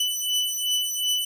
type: beating tone pair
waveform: sawtooth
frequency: 2984 / 2986.7 Hz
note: F#7 / F#7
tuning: +14 / +16 cents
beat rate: 2.7 Hz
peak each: -23 dBFS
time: 0-1.25 s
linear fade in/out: 5 ms
effects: none